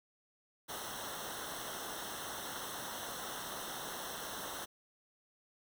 pink noise with comb filter, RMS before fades -43 dBFS, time 0.68-4.66 s, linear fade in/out 20 ms, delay 0.42 ms, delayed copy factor -0.9, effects none

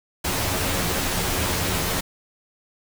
pink noise with comb filter, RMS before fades -24 dBFS, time 0.24-2.01 s, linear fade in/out 10 ms, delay 11 ms, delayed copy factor +0.6, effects none

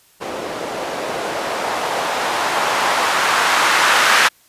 violet noise with low-pass filter sweep, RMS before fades -18 dBFS, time 0.2-4.29 s, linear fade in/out 20 ms, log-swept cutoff 440 to 1400 Hz, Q 1.3, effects white hiss -53 dBFS RMS until 4.48 s + resampled to 32000 Hz

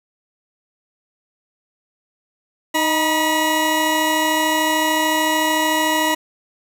20% pulse tone pair together, 311.1 / 966.8 Hz, D#4 / B5, 0 / -37 cents, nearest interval octave + minor sixth, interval 1963 cents, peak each -15 / -13 dBFS, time 2.74-6.15 s, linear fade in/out 10 ms, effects none

